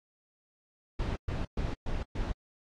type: noise bursts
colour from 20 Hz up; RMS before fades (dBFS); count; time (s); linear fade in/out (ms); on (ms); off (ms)
brown; -32; 5; 0.99-2.32; 5; 170; 120
effects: low-pass 5000 Hz 12 dB/octave + AAC 32 kbps